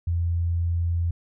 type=tone; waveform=sine; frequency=85.2 Hz; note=F2; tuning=42 cents flat; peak=-21 dBFS; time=0.07-1.11 s; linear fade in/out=5 ms; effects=none